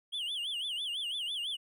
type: tone with vibrato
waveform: triangle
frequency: 3136 Hz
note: G7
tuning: in tune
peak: -32 dBFS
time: 0.12-1.57 s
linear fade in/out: 20 ms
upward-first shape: sine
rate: 6 Hz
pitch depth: 200 cents each way
effects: none